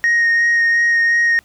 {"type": "tone with vibrato", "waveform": "sine", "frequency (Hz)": 1864.7, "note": "A#6", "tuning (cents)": 0, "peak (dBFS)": -9, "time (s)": [0.04, 1.39], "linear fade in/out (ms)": 0, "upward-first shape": "sine", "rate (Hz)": 2.8, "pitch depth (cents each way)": 11, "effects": ["tanh soft clip ceiling -10 dBFS", "pink hiss -53 dBFS RMS until 1.44 s"]}